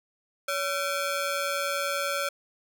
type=ring-modulated tone; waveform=sawtooth; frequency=960 Hz; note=B5; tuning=49 cents flat; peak=-20 dBFS; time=0.48-2.29 s; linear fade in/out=5 ms; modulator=395 Hz; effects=none